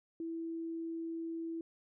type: tone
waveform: sine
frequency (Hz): 329.6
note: E4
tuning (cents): 0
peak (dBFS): -37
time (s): 0.2-1.61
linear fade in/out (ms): 2
effects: none